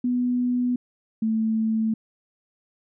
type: tone pair in turn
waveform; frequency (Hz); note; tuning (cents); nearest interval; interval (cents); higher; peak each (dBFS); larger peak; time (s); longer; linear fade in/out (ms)
sine; 246.9 / 221.2; B3 / A3; 0 / +9; major second; 191; first; -20; neither; 0.04-0.76 / 1.22-1.94; neither; 5
effects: none